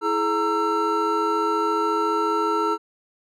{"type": "tone cluster", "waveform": "triangle", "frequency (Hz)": [330.1, 424.4, 925, 1338], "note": ["E4", "G#4", "A#5", "E6"], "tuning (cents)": [2, 38, -14, 25], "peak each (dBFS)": [-25, -23, -24, -22], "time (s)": [0.01, 2.78], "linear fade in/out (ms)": 50, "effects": []}